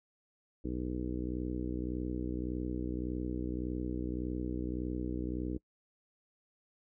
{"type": "harmonic tone", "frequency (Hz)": 61.74, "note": "B1", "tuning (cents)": 0, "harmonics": [1, 2, 3, 4, 5, 6, 7, 8], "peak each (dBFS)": [-39, -44, -43, -42, -38, -45, -47, -51], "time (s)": [0.64, 5.58], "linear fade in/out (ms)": 10, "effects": ["noise-tail reverb RT60 0.1 s tail -26 dB re dry"]}